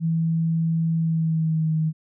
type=tone with pitch glide; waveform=sine; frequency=163.7 to 157.85 Hz; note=E3 to D#3; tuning=-12 to +25 cents; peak=-19 dBFS; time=0-1.93 s; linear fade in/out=50 ms; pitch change=-63 cents; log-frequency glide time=0.97-1.73 s; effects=none